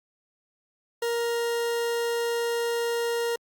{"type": "tone", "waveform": "40% pulse", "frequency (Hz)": 469, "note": "A#4", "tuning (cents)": 11, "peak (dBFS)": -24, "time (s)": [1.02, 3.36], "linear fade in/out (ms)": 5, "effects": ["Opus 48 kbps"]}